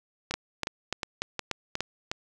two click trains, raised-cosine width 0.2 ms, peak -11 / -13 dBFS, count 6 / 6, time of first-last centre 0.34-1.806 / 0.31-2.115 s, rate 3.41 / 2.77 Hz, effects none

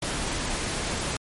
pink noise, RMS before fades -29 dBFS, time 0.02-1.17 s, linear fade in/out 5 ms, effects MP3 48 kbps

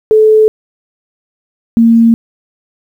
sine tone pair in turn, 433.7 / 229.7 Hz, A4 / A#3, -25 / -25 cents, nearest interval major seventh, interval 1100 cents, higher first, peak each -3 dBFS, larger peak neither, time 0.11-0.48 / 1.77-2.14 s, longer neither, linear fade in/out 0 ms, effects 7-bit

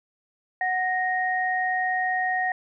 sine tone pair together, 740 / 1864.7 Hz, F#5 / A#6, 0 / 0 cents, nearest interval octave + major third, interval 1600 cents, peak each -25 dBFS, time 0.61-2.52 s, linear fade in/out 2 ms, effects none

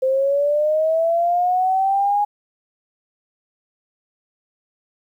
sine linear sweep, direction up, 518 to 830 Hz, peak -15 dBFS, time 0.02-2.25 s, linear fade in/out 10 ms, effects 9-bit

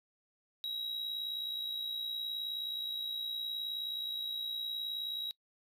triangle tone with amplitude modulation, 3850 Hz, B7, 45 cents flat, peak -32 dBFS, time 0.64-5.31 s, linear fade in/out 0 ms, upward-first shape sine, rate 59.2 Hz, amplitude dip 45%, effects noise-tail reverb RT60 0.1 s tail -23 dB re dry

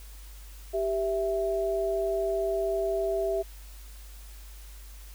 sine tone pair together, 392 / 659.3 Hz, G4 / E5, 0 / 0 cents, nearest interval major sixth, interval 900 cents, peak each -28 dBFS, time 0.73-3.43 s, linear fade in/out 20 ms, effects added 50 Hz sine -43 dBFS peak until 5.14 s + white hiss -53 dBFS RMS until 5.14 s

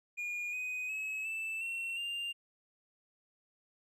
triangle tone with pitch steps, 2432 / 2500 / 2571 / 2643 / 2717 / 2794 Hz, D#7 / D#7 / E7 / E7 / F7 / F7, -40 / +8 / -44 / +4 / -48 / 0 cents, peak -34 dBFS, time 0.17-2.33 s, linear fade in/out 20 ms, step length 360 ms, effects none

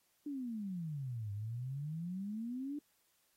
sine exponential two-way sweep, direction down then up, 299.4 to 99.8 to 299.4 Hz, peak -38 dBFS, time 0.26-2.79 s, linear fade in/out 5 ms, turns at 1.32 s, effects white hiss -75 dBFS RMS until 3.36 s + AAC 48 kbps

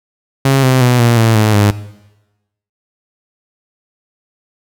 sawtooth tone with pitch steps, 135.6 / 129.55 / 123.77 / 118.25 / 112.98 / 107.94 / 103.12 Hz, C#3 / C3 / B2 / A#2 / A2 / A2 / G#2, -38 / -17 / +4 / +25 / +46 / -33 / -12 cents, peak -4 dBFS, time 0.45-1.71 s, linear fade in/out 5 ms, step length 180 ms, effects noise-tail reverb RT60 1.0 s tail -17 dB re dry

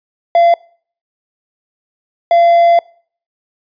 triangle tone bursts at uneven times, 684 Hz, F5, 36 cents flat, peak -4 dBFS, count 2, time 0.35-0.54 / 2.31-2.79 s, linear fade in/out 2 ms, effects noise-tail reverb RT60 0.5 s tail -24 dB re dry + resampled to 11025 Hz

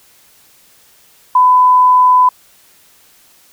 sine tone, 1003 Hz, B5, 26 cents sharp, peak -5 dBFS, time 1.35-2.29 s, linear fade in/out 5 ms, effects white hiss -48 dBFS RMS until 3.52 s

